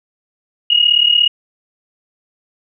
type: tone pair together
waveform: sine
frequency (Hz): 2861 / 2898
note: F7 / F#7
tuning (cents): +41 / -37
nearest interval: unison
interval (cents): 22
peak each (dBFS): -12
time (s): 0.7-1.28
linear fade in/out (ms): 5
effects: none